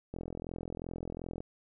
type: click train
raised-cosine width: 2 ms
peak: -26 dBFS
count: 55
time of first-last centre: 0.14-1.405 s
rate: 42.7 Hz
effects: none